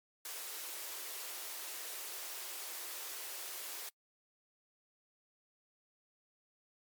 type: high-pass noise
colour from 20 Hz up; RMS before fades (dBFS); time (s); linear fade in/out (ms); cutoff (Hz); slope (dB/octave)
white; -44; 0.25-3.89; 2; 320; 96
effects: noise-tail reverb RT60 0.1 s tail -25 dB re dry + MP3 96 kbps